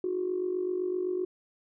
sine tone with amplitude modulation, 364.7 Hz, F#4, 25 cents flat, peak -24 dBFS, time 0.04-1.25 s, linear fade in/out 2 ms, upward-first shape sine, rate 47.8 Hz, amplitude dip 70%, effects tanh soft clip ceiling -20 dBFS

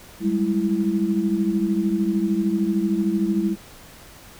sine tone cluster, 194.8 / 208 / 330.3 Hz, G3 / G#3 / E4, -11 / +3 / +4 cents, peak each -23 dBFS, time 0.2-3.56 s, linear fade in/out 50 ms, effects pink hiss -45 dBFS RMS until 4.39 s

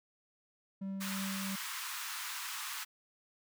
triangle tone with tremolo, 193.9 Hz, G3, 19 cents flat, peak -34 dBFS, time 0.81-1.56 s, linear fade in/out 10 ms, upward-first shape triangle, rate 3 Hz, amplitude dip 25%
pink high-pass noise, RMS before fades -41 dBFS, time 1-2.85 s, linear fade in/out 20 ms, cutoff 970 Hz, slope 48 dB/octave
effects none

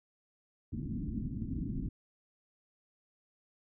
white low-pass noise, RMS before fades -37 dBFS, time 0.72-1.89 s, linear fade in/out 5 ms, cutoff 280 Hz, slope 48 dB/octave, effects none

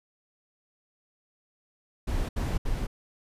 brown noise bursts, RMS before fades -28 dBFS, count 3, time 2.07-2.87 s, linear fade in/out 10 ms, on 220 ms, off 70 ms, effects resampled to 32000 Hz

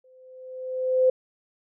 sine tone with exponential growth, 514 Hz, C5, 31 cents flat, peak -14 dBFS, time 0.04-1.1 s, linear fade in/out 5 ms, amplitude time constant 230 ms, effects none

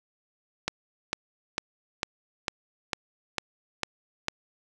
click train, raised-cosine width 0.2 ms, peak -9 dBFS, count 9, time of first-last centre 0.68-4.284 s, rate 2.22 Hz, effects none

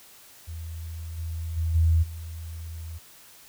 sine tone with level steps, 81.8 Hz, E2, 13 cents flat, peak -33 / -29 / -23 / -17 / -34 dBFS, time 0.47-2.99 s, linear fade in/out 20 ms, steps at 1.17 / 1.56 / 1.74 / 2.02 s, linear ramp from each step 20 ms, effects white hiss -51 dBFS RMS until 3.48 s

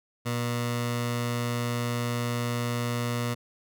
15% pulse tone with notch filter, 120 Hz, B2, 49 cents flat, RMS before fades -29 dBFS, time 0.25-3.35 s, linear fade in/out 20 ms, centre 330 Hz, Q 1.5, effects none

